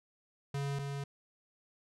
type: tone pair in turn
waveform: square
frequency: 140.3 / 140.3 Hz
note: C#3 / C#3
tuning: +21 / +21 cents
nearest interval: unison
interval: 0 cents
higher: neither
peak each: -34 / -37 dBFS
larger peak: first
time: 0.54-0.79 / 0.79-1.04 s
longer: neither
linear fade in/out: 5 ms
effects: low-pass 9000 Hz 12 dB/octave